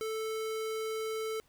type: tone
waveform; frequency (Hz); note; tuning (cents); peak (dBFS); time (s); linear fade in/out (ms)
square; 440; A4; 0; -34; 0.01-1.4; 0
effects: pink hiss -68 dBFS RMS until 1.48 s